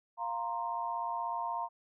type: chord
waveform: sine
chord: F suspended fourth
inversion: none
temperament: just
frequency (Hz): 698.5 / 931.3 / 1047.7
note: F5 / Bb5 / C6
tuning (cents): 0 / -2 / +2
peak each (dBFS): -39 / -35 / -39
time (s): 0.17-1.69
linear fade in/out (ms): 50
effects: none